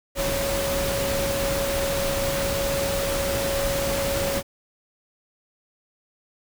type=tone in noise; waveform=sine; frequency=554.4 Hz; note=C#5; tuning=in tune; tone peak=-25 dBFS; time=0.15-4.43 s; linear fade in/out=50 ms; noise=pink; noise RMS=-27 dBFS; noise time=0.15-4.43 s; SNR=-1 dB; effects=none